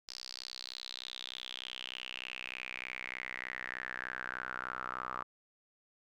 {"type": "tone with band-pass filter sweep", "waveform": "sawtooth", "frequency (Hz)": 63.3, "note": "B1", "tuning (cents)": 43, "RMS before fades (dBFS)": -43, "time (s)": [0.08, 5.23], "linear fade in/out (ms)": 5, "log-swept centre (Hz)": [5000, 1200], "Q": 6.6, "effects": []}